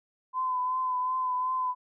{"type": "tone with vibrato", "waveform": "sine", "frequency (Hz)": 1016, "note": "B5", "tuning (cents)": 49, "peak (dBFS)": -26, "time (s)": [0.33, 1.75], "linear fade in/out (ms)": 50, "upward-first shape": "triangle", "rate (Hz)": 2.7, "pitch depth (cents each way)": 31, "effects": []}